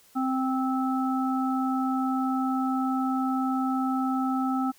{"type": "harmonic tone", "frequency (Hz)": 261.6, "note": "C4", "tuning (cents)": 0, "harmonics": [1, 3, 5], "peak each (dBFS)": [-25, -31, -32], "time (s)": [0.15, 4.72], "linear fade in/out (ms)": 20, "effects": ["white hiss -58 dBFS RMS until 4.78 s"]}